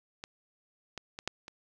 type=clicks; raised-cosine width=0.2 ms; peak=-23 / -22 / -23 / -14 / -27 dBFS; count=5; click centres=0.239 / 0.977 / 1.189 / 1.276 / 1.481 s; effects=none